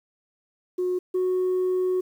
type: tone pair in turn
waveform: sine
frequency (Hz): 363.1 / 368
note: F#4 / F#4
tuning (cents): -33 / -9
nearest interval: unison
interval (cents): 24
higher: second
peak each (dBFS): -21 / -19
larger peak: second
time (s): 0.78-0.99 / 1.14-2.01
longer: second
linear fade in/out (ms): 10
effects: tanh soft clip ceiling -19 dBFS + 9-bit